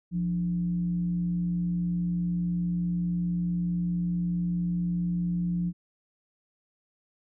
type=tone with frequency modulation; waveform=sine; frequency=174.61 Hz; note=F3; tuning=in tune; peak=-25 dBFS; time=0.11-5.73 s; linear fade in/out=50 ms; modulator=123 Hz; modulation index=0.26; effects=none